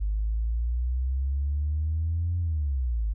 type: exponential two-way sweep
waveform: sine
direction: up then down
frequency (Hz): 50.5 to 87.8 to 50.5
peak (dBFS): -23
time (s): 0-3.14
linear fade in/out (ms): 20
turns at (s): 2.39
effects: tanh soft clip ceiling -19 dBFS